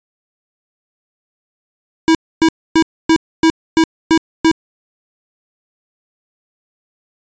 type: tone bursts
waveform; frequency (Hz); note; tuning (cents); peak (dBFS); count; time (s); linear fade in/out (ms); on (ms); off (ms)
square; 323.8; E4; -31; -8; 8; 2.08-4.514; 0; 68; 270
effects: resampled to 16000 Hz